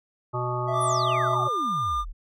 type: harmonic tone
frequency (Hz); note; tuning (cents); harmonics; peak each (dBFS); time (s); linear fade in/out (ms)
123.47; B2; 0; 1 / 3 / 5 / 7 / 9 / 10; -29 / -33 / -34 / -33 / -34 / -33; 0.33-1.49; 20
type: tone with tremolo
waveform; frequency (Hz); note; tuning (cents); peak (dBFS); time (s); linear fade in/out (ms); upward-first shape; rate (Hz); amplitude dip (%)
triangle; 659.3; E5; 0; -25; 0.67-1.36; 20; triangle; 5; 35
type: tone with pitch glide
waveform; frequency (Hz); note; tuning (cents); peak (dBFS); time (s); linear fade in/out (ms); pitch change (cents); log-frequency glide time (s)
triangle; 1174.7 to 1202.9; D6 to D6; 0 to +41; -22; 0.72-2.05; 50; +41; 0.95-1.19
type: exponential sweep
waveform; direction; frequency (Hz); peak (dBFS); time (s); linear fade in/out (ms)
sine; down; 11175 to 30.87; -32; 0.8-2.13; 20
effects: none